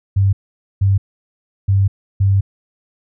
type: tone bursts at uneven times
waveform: sine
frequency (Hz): 98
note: G2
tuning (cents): 0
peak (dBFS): -10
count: 4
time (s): 0.16-0.33 / 0.81-0.98 / 1.68-1.88 / 2.2-2.41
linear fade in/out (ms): 10
effects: none